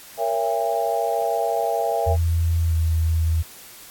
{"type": "chord", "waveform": "sine", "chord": "A# diminished seventh", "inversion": "none", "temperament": "just", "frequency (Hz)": [466.2, 559.4, 671.3, 805.5], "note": ["A#4", "C#5", "E5", "G5"], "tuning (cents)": [0, 16, 31, 47], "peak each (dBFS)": [-26, -28, -23, -25], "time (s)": [0.17, 2.17], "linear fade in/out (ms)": 50}
{"type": "tone with pitch glide", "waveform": "sine", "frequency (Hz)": [83.3, 81.12], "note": ["E2", "E2"], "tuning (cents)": [19, -27], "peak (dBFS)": -17, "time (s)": [2.06, 3.43], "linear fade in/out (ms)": 20, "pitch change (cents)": -46, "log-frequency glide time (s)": [2.66, 2.73]}
{"effects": ["white hiss -43 dBFS RMS until 3.9 s", "AAC 64 kbps"]}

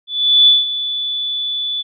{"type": "tone with ADSR envelope", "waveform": "sine", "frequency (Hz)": 3468, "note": "A7", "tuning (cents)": -26, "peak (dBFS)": -5, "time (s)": [0.07, 1.83], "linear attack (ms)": 400, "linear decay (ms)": 180, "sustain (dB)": -13, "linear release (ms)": 25, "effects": []}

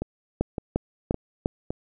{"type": "two click trains", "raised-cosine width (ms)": 2, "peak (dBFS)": [-9, -15], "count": [4, 4], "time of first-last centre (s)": [[0.41, 1.459], [0.02, 1.705]], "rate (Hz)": [2.86, 1.78], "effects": []}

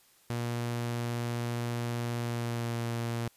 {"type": "tone with pitch glide", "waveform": "sawtooth", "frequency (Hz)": [119, 117.09], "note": ["A#2", "A#2"], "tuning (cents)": [36, 8], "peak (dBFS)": -27, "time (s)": [0.3, 3.28], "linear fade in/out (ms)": 0, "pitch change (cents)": -28, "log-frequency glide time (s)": [2.13, 2.81], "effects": ["white hiss -63 dBFS RMS until 3.36 s", "resampled to 32000 Hz"]}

